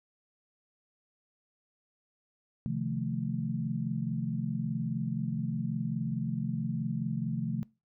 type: chord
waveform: sine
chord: F dominant seventh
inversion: second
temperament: equal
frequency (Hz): 130.81 / 155.56 / 174.61 / 220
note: C3 / Eb3 / F3 / A3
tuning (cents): 0 / 0 / 0 / 0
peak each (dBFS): -35 / -36 / -36 / -35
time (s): 2.66-7.63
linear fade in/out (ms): 0
effects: noise-tail reverb RT60 0.3 s tail -24 dB re dry